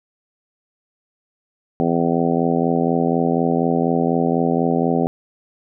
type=harmonic tone; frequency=84.1 Hz; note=E2; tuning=35 cents sharp; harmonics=2 / 3 / 4 / 5 / 6 / 7 / 8 / 9; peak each=-22 / -20 / -25 / -23 / -26 / -28 / -28 / -25 dBFS; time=1.8-5.07 s; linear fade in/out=0 ms; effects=none